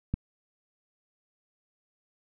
click, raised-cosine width 5 ms, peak -15 dBFS, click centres 0.14 s, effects none

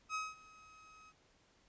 30% pulse tone with ADSR envelope, 1271 Hz, D#6, 36 cents sharp, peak -33 dBFS, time 0.09-1.13 s, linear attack 57 ms, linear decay 200 ms, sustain -22 dB, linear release 42 ms, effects pink hiss -70 dBFS RMS until 1.68 s + resampled to 16000 Hz

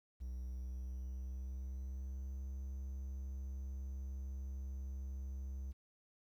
triangle tone with pitch glide, 62.4 to 66.49 Hz, B1 to C2, +19 to +28 cents, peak -39 dBFS, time 0.2-5.73 s, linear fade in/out 20 ms, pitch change +109 cents, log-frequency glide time 0.31-2.42 s, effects 12-bit

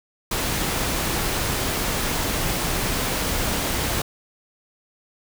pink noise, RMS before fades -24 dBFS, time 0.31-4.02 s, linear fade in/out 5 ms, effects none

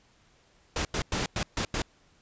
pink noise bursts at uneven times, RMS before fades -29 dBFS, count 6, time 0.76-0.85 / 0.94-1.02 / 1.12-1.26 / 1.36-1.43 / 1.57-1.65 / 1.74-1.82 s, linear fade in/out 2 ms, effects pink hiss -63 dBFS RMS until 2.21 s + resampled to 16000 Hz

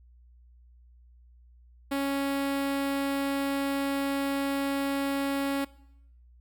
sawtooth tone with notch filter, 277.2 Hz, C#4, in tune, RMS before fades -29 dBFS, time 1.91-5.65 s, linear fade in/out 10 ms, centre 6200 Hz, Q 1.8, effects noise-tail reverb RT60 0.8 s tail -21 dB re dry + added 60 Hz sine -53 dBFS peak until 6.4 s

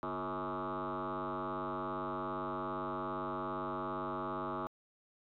sine tone with frequency modulation, 740 Hz, F#5, in tune, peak -34 dBFS, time 0.03-4.67 s, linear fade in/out 0 ms, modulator 97.5 Hz, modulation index 5.7, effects tanh soft clip ceiling -33 dBFS

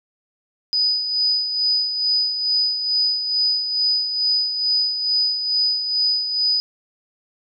sine tone with tremolo, 4978 Hz, D#8, in tune, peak -15 dBFS, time 0.73-6.6 s, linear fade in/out 0 ms, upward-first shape sine, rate 2.3 Hz, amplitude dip 55%, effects none

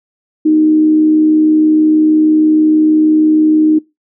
sine tone with frequency modulation, 310 Hz, D#4, 6 cents flat, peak -6 dBFS, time 0.45-3.79 s, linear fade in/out 10 ms, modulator 73.7 Hz, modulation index 0.23, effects noise-tail reverb RT60 0.2 s tail -21 dB re dry

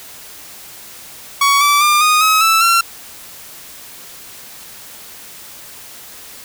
sawtooth tone with pitch steps, 1122 / 1158.9 / 1197 / 1236.3 / 1277 / 1319 / 1362.3 Hz, C#6 / D6 / D6 / D#6 / D#6 / E6 / F6, +21 / -23 / +33 / -11 / +45 / +1 / -43 cents, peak -6 dBFS, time 1.41-2.81 s, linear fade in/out 5 ms, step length 200 ms, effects white hiss -36 dBFS RMS until 6.44 s

